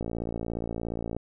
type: click train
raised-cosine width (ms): 2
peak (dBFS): -19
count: 67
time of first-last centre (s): 0.01-1.166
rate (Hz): 57.1
effects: none